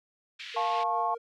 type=band-pass noise; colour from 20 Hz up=white; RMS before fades=-42 dBFS; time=0.39-0.84 s; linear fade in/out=10 ms; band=1900 to 3600 Hz; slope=24 dB/octave
type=tone with tremolo; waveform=triangle; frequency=466.2 Hz; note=A#4; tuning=in tune; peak=-34 dBFS; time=0.54-1.18 s; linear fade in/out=10 ms; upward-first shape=triangle; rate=5 Hz; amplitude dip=50%
type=chord; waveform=sine; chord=F augmented; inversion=none; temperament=just; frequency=698.5 / 873.1 / 1091.3 Hz; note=F5 / A5 / C#6; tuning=0 / -14 / -27 cents; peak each=-30 dBFS; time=0.56-1.15 s; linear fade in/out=10 ms
effects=none